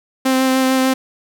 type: tone with vibrato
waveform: sawtooth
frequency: 261.6 Hz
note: C4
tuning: in tune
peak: -9 dBFS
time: 0.25-0.94 s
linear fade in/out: 10 ms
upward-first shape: sine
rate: 6.7 Hz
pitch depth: 12 cents each way
effects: none